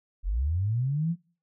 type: linear sweep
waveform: sine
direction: up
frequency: 38.89 to 176.2 Hz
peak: -24 dBFS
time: 0.23-1.16 s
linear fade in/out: 50 ms
effects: noise-tail reverb RT60 0.4 s tail -22 dB re dry